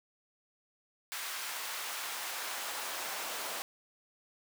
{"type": "noise with high-pass filter sweep", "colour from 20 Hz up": "pink", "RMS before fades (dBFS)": -39, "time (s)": [1.12, 3.62], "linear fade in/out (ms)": 0, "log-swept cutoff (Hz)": [1300, 620], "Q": 0.9, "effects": []}